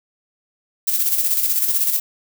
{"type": "noise with tremolo", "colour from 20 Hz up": "violet", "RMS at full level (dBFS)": -17, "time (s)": [0.87, 2], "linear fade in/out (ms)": 10, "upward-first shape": "square", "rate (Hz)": 16, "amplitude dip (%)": 45, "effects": []}